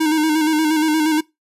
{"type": "tone with vibrato", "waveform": "square", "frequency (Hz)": 311.1, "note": "D#4", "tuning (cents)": 0, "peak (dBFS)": -15, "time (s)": [0, 1.21], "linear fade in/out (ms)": 10, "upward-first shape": "square", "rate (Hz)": 8.5, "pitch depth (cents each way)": 39, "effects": ["noise-tail reverb RT60 0.2 s tail -22 dB re dry", "resampled to 32000 Hz"]}